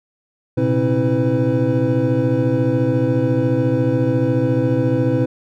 triangle tone cluster, 117.1 / 131.3 / 266.5 / 325.2 / 502 Hz, A#2 / C3 / C4 / E4 / B4, +8 / +6 / +32 / -23 / +28 cents, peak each -19 dBFS, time 0.57-5.26 s, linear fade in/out 10 ms, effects none

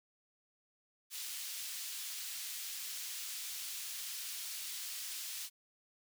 pink high-pass noise, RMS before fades -43 dBFS, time 1.1-5.5 s, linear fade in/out 50 ms, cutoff 3500 Hz, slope 12 dB/octave, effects none

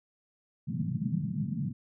pink band-pass noise, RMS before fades -32 dBFS, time 0.67-1.73 s, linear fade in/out 20 ms, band 120 to 220 Hz, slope 48 dB/octave, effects none

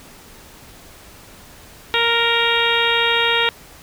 harmonic tone, 466.2 Hz, A#4, in tune, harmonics 1 / 2 / 3 / 4 / 5 / 6 / 7 / 8, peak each -23 / -23 / -23 / -23 / -23 / -23 / -23 / -23 dBFS, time 1.94-3.49 s, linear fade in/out 0 ms, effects pink hiss -43 dBFS RMS until 3.82 s

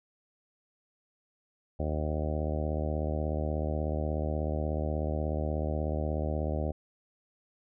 harmonic tone, 76.5 Hz, D#2, 29 cents flat, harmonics 1 / 2 / 3 / 4 / 5 / 6 / 7 / 8 / 9 / 10, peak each -31 / -37 / -39 / -40 / -41 / -44 / -39 / -39 / -44 / -46 dBFS, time 1.79-6.72 s, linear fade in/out 10 ms, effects none

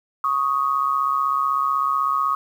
sine tone pair together, 1111 / 1247 Hz, C#6 / D#6, +4 / +3 cents, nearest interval major second, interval 199 cents, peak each -21 dBFS, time 0.24-2.35 s, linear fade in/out 2 ms, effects 8-bit

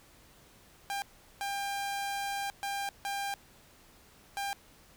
sawtooth tone bursts at uneven times, 798 Hz, G5, 31 cents sharp, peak -29 dBFS, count 5, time 0.9-1.02 / 1.41-2.5 / 2.63-2.89 / 3.05-3.34 / 4.37-4.53 s, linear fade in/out 0 ms, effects pink hiss -59 dBFS RMS until 4.96 s

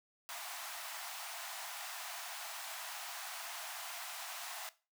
pink high-pass noise, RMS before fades -45 dBFS, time 0.29-4.69 s, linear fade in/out 0 ms, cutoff 650 Hz, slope 96 dB/octave, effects noise-tail reverb RT60 0.3 s tail -17 dB re dry

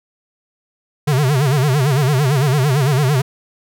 square tone with vibrato, 138.59 Hz, C#3, in tune, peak -13 dBFS, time 1.07-3.22 s, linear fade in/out 10 ms, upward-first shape sine, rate 8.9 Hz, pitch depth 170 cents each way, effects none

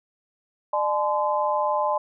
sine tone cluster, 602 / 855 / 1028 Hz, D5 / A5 / C6, +43 / -50 / -31 cents, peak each -25 dBFS, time 0.73-1.98 s, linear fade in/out 5 ms, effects none

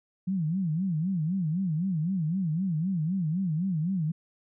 sine tone with vibrato, 172.3 Hz, F3, 23 cents flat, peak -25 dBFS, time 0.27-4.12 s, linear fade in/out 10 ms, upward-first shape sine, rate 3.9 Hz, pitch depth 220 cents each way, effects none

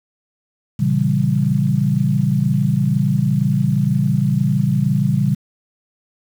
sine chord, A# diminished seventh, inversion none, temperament equal, 116.54 / 138.59 / 164.81 / 196 Hz, A#2 / C#3 / E3 / G3, 0 / 0 / 0 / 0 cents, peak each -22 / -17 / -21 / -19 dBFS, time 0.79-5.35 s, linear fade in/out 10 ms, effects 7-bit

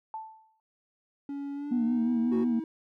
sine tone with exponential decay, 880 Hz, A5, in tune, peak -32 dBFS, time 0.14-0.6 s, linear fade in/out 1 ms, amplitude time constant 98 ms
triangle tone with pitch glide, 281.6 to 319.8 Hz, C#4 to D#4, +27 to +48 cents, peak -31 dBFS, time 1.29-2.64 s, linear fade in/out 2 ms, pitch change +221 cents, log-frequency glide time 1.54-2.11 s
sine tone with vibrato, 237.4 Hz, A#3, 32 cents sharp, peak -23 dBFS, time 1.71-2.6 s, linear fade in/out 10 ms, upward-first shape triangle, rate 5.6 Hz, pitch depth 66 cents each way
triangle tone, 370 Hz, F#4, in tune, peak -25 dBFS, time 2.31-2.45 s, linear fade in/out 20 ms
effects tanh soft clip ceiling -19 dBFS

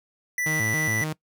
square tone, 1975.5 Hz, B6, in tune, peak -25 dBFS, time 0.38-1.04 s, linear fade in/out 2 ms
sawtooth tone with vibrato, 130.81 Hz, C3, in tune, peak -23 dBFS, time 0.46-1.13 s, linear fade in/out 5 ms, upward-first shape square, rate 3.6 Hz, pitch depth 300 cents each way
effects noise-tail reverb RT60 0.1 s tail -21 dB re dry

